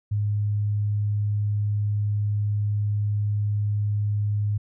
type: tone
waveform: sine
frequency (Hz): 103.83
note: G#2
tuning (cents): 0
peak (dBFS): -21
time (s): 0.11-4.58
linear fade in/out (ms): 10
effects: none